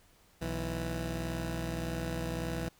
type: tone pair together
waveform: 15% pulse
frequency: 61.73 / 164.81 Hz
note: B1 / E3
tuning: 0 / 0 cents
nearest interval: octave + perfect fourth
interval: 1700 cents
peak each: -30 / -30 dBFS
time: 0.41-2.69 s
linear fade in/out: 10 ms
effects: pink hiss -64 dBFS RMS until 2.79 s